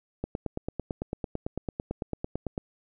click train, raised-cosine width 2 ms, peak -17 dBFS, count 22, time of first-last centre 0.24-2.579 s, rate 8.98 Hz, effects none

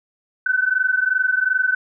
sine tone pair together, 1502 / 1524.7 Hz, F#6 / G6, +26 / -48 cents, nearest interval unison, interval 26 cents, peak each -19 dBFS, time 0.46-1.75 s, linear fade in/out 5 ms, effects none

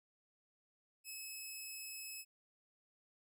10% pulse tone, 2584 Hz, E7, 35 cents flat, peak -37 dBFS, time 1.04-2.25 s, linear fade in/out 50 ms, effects none

